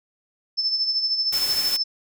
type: tone with tremolo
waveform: sine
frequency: 5274 Hz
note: E8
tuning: in tune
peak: -18 dBFS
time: 0.57-1.84 s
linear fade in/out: 20 ms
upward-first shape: sine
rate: 13 Hz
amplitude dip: 55%
type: noise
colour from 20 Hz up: white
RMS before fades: -30 dBFS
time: 1.32-1.77 s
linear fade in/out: 10 ms
effects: none